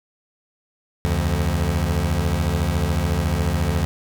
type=beating tone pair; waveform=25% pulse; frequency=73.42 / 87.42 Hz; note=D2 / F2; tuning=0 / +2 cents; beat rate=14 Hz; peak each=-18 dBFS; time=1.05-3.85 s; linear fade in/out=0 ms; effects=none